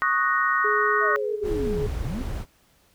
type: chord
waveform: sine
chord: D# minor seventh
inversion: third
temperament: equal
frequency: 1108.7 / 1244.5 / 1480 / 1864.7 Hz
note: C#6 / D#6 / F#6 / A#6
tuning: 0 / 0 / 0 / 0 cents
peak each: -25 dBFS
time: 0.02-1.16 s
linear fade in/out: 0 ms
type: tone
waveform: sine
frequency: 420 Hz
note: G#4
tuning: 19 cents sharp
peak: -25 dBFS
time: 0.64-1.87 s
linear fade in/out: 10 ms
type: linear two-way sweep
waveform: sine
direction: down then up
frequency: 672 to 41.2 to 288.3 Hz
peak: -29 dBFS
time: 1-2.24 s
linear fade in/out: 50 ms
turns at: 1.97 s
type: noise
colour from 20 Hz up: brown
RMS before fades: -30 dBFS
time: 1.42-2.46 s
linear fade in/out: 50 ms
effects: pink hiss -61 dBFS RMS until 2.94 s